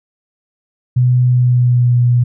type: tone with pitch glide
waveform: sine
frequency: 124.9 to 121.91 Hz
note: B2 to B2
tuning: +20 to -22 cents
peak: -8 dBFS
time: 0.96-2.24 s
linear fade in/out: 10 ms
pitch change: -42 cents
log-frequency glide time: 1.26-1.97 s
effects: none